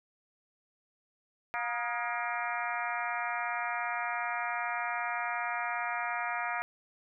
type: harmonic tone with a mistuned harmonic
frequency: 237.4 Hz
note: A#3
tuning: 32 cents sharp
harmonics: 3 / 4 / 5 / 6 / 7 / 8 / 9 / 10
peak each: -37 / -38 / -39 / -40 / -40 / -41 / -42 / -42 dBFS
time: 1.54-6.62 s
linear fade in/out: 0 ms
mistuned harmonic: 5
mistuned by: +81 cents
effects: none